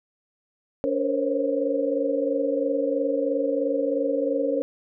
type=tone cluster; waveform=sine; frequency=284.6 / 467.5 / 524 / 547 Hz; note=C#4 / A#4 / C5 / C#5; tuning=+46 / +5 / +2 / -23 cents; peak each=-27 dBFS; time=0.84-4.62 s; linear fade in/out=0 ms; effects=none